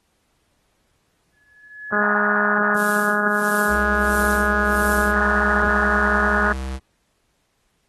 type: tone with exponential growth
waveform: sine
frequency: 1700 Hz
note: G#6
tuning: 40 cents sharp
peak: -22 dBFS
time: 1.33-2.02 s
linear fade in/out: 2 ms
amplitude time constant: 150 ms
type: harmonic tone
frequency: 207.7 Hz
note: G#3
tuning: in tune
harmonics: 1 / 2 / 3 / 4 / 5 / 6 / 7 / 8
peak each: -25 / -27 / -27 / -30 / -29 / -24 / -22 / -24 dBFS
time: 1.92-6.53 s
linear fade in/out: 10 ms
type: noise with tremolo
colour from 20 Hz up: violet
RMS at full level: -26 dBFS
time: 2.74-5.15 s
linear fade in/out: 50 ms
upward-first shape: sine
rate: 1.5 Hz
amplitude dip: 95%
type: tone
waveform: square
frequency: 65.8 Hz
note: C2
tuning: 10 cents sharp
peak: -26 dBFS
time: 3.68-6.8 s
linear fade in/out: 50 ms
effects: pink hiss -67 dBFS RMS until 7.88 s + AAC 32 kbps